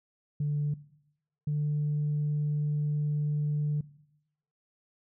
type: tone pair in turn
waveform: sine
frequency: 146.83 / 148.45 Hz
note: D3 / D3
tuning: 0 / +19 cents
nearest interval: unison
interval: 19 cents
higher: second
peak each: -25 dBFS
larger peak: neither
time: 0.4-0.74 / 1.47-3.81 s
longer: second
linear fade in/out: 5 ms
effects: noise-tail reverb RT60 0.8 s tail -19 dB re dry + tanh soft clip ceiling -23 dBFS